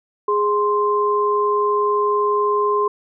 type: tone pair together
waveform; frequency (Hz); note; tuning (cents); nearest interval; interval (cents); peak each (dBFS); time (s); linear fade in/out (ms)
sine; 414.6 / 1046; G#4 / C6; -3 / -1; octave + major third; 1602; -18; 0.28-2.88; 5
effects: none